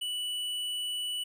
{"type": "tone with hard clipping", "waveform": "sine", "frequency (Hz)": 2960, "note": "F#7", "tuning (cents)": 0, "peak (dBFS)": -33, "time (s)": [0.01, 1.24], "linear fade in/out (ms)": 10, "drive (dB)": 9, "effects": []}